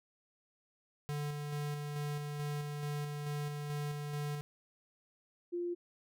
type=tone with tremolo; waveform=square; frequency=146.83 Hz; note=D3; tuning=in tune; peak=-36 dBFS; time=1.09-4.41 s; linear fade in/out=0 ms; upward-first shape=square; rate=2.3 Hz; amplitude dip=30%
type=tone; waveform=sine; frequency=349.2 Hz; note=F4; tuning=in tune; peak=-34 dBFS; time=5.52-5.75 s; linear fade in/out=20 ms
effects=none